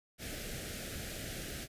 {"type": "band-stop noise", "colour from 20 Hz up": "pink", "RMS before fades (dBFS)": -42, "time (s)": [0.18, 1.68], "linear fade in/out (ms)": 50, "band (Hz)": [720, 1400], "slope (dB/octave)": 48, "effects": ["resampled to 32000 Hz"]}